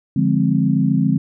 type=chord; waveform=sine; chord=D half-diminished seventh; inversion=none; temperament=equal; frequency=146.83 / 174.61 / 207.7 / 261.6 Hz; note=D3 / F3 / Ab3 / C4; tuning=0 / 0 / 0 / 0 cents; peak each=-19 dBFS; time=0.16-1.18 s; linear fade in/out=5 ms; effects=none